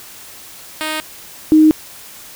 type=tone pair in turn; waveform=5% pulse / sine; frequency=311.1 / 311.1 Hz; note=D#4 / D#4; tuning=0 / 0 cents; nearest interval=unison; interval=0 cents; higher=neither; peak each=-8 / -5 dBFS; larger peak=second; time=0.81-1 / 1.52-1.71 s; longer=neither; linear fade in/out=0 ms; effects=white hiss -37 dBFS RMS until 2.35 s